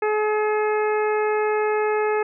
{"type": "harmonic tone", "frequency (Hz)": 425.6, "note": "G#4", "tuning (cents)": 42, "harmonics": [1, 2, 3, 4, 5, 6], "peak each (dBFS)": [-20, -26, -30, -32, -34, -36], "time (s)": [0.02, 2.23], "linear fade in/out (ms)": 5, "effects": []}